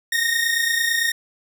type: tone pair together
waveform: sawtooth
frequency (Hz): 1835.8 / 1864.7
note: A#6 / A#6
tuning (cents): -27 / 0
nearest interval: unison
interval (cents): 27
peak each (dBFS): -18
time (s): 0.12-1.12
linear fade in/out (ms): 5
effects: none